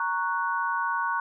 sine chord, F# major, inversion first, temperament equal, 932.3 / 1108.7 / 1480 Hz, A#5 / C#6 / F#6, 0 / 0 / 0 cents, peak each -29 dBFS, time 0-1.2 s, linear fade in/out 2 ms, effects none

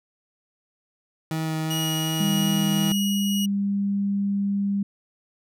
30% pulse tone with vibrato, 158.7 Hz, D#3, 35 cents sharp, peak -22 dBFS, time 1.31-2.92 s, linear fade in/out 2 ms, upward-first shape sine, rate 2.7 Hz, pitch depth 9 cents each way
sawtooth tone with tremolo, 2900 Hz, F#7, 35 cents flat, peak -23 dBFS, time 1.7-3.46 s, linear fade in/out 10 ms, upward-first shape triangle, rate 1.8 Hz, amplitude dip 25%
sine tone, 199.8 Hz, G3, 33 cents sharp, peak -21 dBFS, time 2.2-4.83 s, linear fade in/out 5 ms
effects none

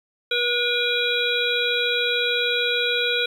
harmonic tone with a mistuned harmonic, 483.1 Hz, B4, 38 cents flat, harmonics 1 / 3 / 5 / 7 / 8, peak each -26 / -26 / -26 / -26 / -26 dBFS, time 0.31-3.26 s, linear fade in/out 5 ms, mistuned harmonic 7, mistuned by -17 cents, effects 8-bit

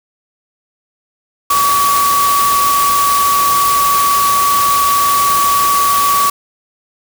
sine tone in noise, 1136 Hz, C#6, 42 cents sharp, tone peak -10 dBFS, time 1.5-6.3 s, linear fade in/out 5 ms, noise white, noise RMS -18 dBFS, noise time 1.5-6.3 s, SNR +5 dB, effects none

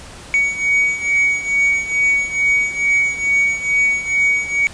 triangle beating tone pair, 2248 / 2250.3 Hz, C#7 / C#7, +24 / +25 cents, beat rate 2.3 Hz, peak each -18 / -14 dBFS, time 0.34-4.67 s, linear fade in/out 0 ms, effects pink hiss -37 dBFS RMS until 4.73 s + resampled to 22050 Hz

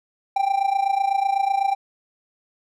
triangle tone with amplitude modulation, 787 Hz, G5, 7 cents sharp, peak -13 dBFS, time 0.36-1.75 s, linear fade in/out 5 ms, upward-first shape sine, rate 28 Hz, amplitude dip 80%, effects none

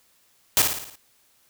white noise with echo, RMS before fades -17 dBFS, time 0.57-0.62 s, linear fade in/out 0 ms, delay 56 ms, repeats 6, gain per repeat -5 dB, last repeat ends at 0.956 s, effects white hiss -62 dBFS RMS until 1.49 s

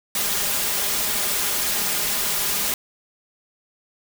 white noise with comb filter, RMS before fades -23 dBFS, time 0.15-2.74 s, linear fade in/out 2 ms, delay 4.9 ms, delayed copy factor +0.6, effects none

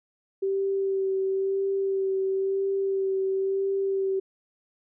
sine tone with vibrato, 387.4 Hz, G4, 20 cents flat, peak -23 dBFS, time 0.42-4.2 s, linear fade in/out 10 ms, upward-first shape sine, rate 0.98 Hz, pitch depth 17 cents each way, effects none

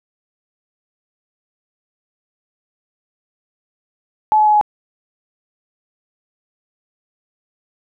sine tone with pitch steps, 859 / 852.6 / 846.2 / 839.9 Hz, A5 / G#5 / G#5 / G#5, -42 / +45 / +32 / +19 cents, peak -9 dBFS, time 4.32-4.612 s, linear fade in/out 0 ms, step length 73 ms, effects none

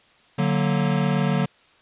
square chord, D augmented, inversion none, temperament equal, 146.83 / 185 / 233.1 Hz, D3 / F#3 / A#3, 0 / 0 / 0 cents, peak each -23 / -24 / -27 dBFS, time 0.38-1.46 s, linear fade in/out 10 ms, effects white hiss -56 dBFS RMS until 1.81 s + resampled to 8000 Hz

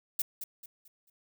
violet noise with echo, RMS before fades -29 dBFS, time 0.19-0.22 s, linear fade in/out 5 ms, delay 220 ms, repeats 4, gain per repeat -9 dB, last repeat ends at 1.1 s, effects none

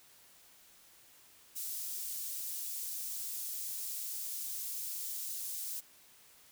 white high-pass noise, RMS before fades -40 dBFS, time 1.55-5.81 s, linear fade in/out 20 ms, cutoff 6200 Hz, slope 12 dB/octave, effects white hiss -61 dBFS RMS until 6.51 s

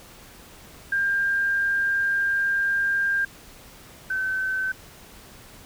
sine tone pair in turn, 1598 / 1531.7 Hz, G6 / G6, +33 / -41 cents, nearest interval minor second, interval 74 cents, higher first, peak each -20 / -23 dBFS, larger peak first, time 0.92-3.25 / 4.1-4.72 s, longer first, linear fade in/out 5 ms, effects pink hiss -47 dBFS RMS until 5.65 s

